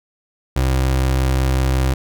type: tone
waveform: 30% pulse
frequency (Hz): 65.41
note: C2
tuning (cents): 0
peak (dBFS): -12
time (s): 0.56-1.94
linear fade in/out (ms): 5
effects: none